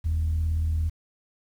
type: tone pair together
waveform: sine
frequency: 42.15 / 79.9 Hz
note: E1 / D#2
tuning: +39 / +47 cents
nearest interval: major seventh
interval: 1108 cents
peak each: -30 / -21 dBFS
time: 0.04-0.9 s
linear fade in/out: 20 ms
effects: tanh soft clip ceiling -19 dBFS + 9-bit